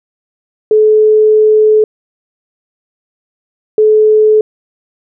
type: tone bursts at uneven times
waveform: sine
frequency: 430.2 Hz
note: A4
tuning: 39 cents flat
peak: -4 dBFS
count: 2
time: 0.71-1.84 / 3.78-4.41 s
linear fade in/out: 2 ms
effects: none